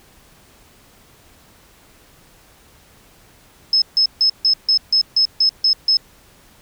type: tone bursts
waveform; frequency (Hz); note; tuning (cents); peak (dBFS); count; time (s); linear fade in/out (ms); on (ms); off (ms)
sine; 5190; E8; -28; -11; 10; 3.73-5.97; 2; 89; 150
effects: pink hiss -50 dBFS RMS until 6.61 s